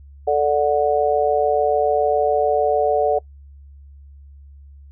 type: chord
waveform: sine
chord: D major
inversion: second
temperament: just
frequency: 440.5 / 587.3 / 734.2 Hz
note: A4 / D5 / F#5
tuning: +2 / 0 / -14 cents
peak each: -19 dBFS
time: 0.27-3.19 s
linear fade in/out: 10 ms
effects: noise-tail reverb RT60 0.1 s tail -23 dB re dry + added 70 Hz sine -40 dBFS peak until 4.91 s